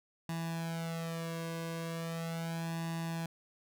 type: tone with flanger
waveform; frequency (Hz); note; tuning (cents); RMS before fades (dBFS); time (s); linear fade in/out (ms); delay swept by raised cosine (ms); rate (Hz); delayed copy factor
sawtooth; 165.4; E3; +6; -38; 0.29-3.26; 2; 1.1 to 1.9; 0.38; +0.9
effects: none